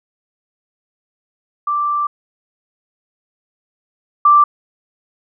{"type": "tone pair in turn", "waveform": "sine", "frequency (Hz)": [1174.7, 1174.7], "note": ["D6", "D6"], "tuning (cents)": [0, 0], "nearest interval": "unison", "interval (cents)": 0, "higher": "neither", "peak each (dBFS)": [-15, -6], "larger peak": "second", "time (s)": [[1.67, 2.07], [4.25, 4.44]], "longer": "first", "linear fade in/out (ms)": 5, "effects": []}